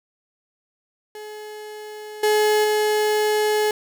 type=tone with level steps; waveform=35% pulse; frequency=424.7 Hz; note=G#4; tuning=39 cents sharp; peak=-32 / -14 / -16 dBFS; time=1.15-3.71 s; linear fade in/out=2 ms; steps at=2.23 / 2.64 s; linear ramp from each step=5 ms; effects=none